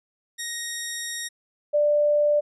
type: tone pair in turn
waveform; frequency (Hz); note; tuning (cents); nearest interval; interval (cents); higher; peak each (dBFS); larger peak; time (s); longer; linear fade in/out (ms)
10% pulse / sine; 1875 / 590.6; A#6 / D5; +10 / +10; octave + minor sixth; 2000; first; -20 / -17; second; 0.38-1.29 / 1.73-2.41; first; 20
effects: resampled to 24000 Hz